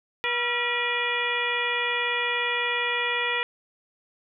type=harmonic tone with a mistuned harmonic; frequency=482.8 Hz; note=B4; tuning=39 cents flat; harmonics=1 / 2 / 3 / 4 / 5 / 6 / 7; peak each=-33 / -32 / -34 / -28 / -29 / -34 / -34 dBFS; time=0.24-3.43 s; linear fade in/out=0 ms; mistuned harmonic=3; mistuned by=-92 cents; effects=none